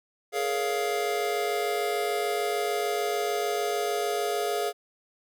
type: chord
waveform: square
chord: Bb minor seventh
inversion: third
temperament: just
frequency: 419.5 / 466.2 / 559.4 / 699.2 Hz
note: Ab4 / Bb4 / Db5 / F5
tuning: +17 / 0 / +16 / +2 cents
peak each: -30 / -35 / -36 / -31 dBFS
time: 0.32-4.73 s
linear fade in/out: 50 ms
effects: none